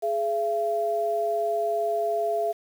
sine tone pair together, 420 / 677.4 Hz, G#4 / E5, +19 / +47 cents, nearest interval minor sixth, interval 828 cents, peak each -28 / -24 dBFS, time 0.02-2.53 s, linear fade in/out 20 ms, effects 8-bit

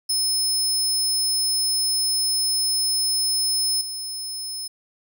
25% pulse tone with level steps, 5200 Hz, E8, 24 cents flat, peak -15 / -24 dBFS, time 0.09-4.68 s, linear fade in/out 10 ms, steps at 3.81 s, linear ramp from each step 2 ms, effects none

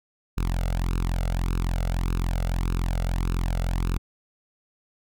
sawtooth tone with flanger, 43.54 Hz, F1, 5 cents flat, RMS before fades -25 dBFS, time 0.37-3.98 s, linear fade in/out 10 ms, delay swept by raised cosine 0.75 to 1.46 ms, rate 1.7 Hz, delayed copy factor +0.9, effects none

